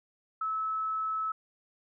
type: tone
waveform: sine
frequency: 1300 Hz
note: E6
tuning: 24 cents flat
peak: -29 dBFS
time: 0.41-1.32 s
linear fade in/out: 5 ms
effects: none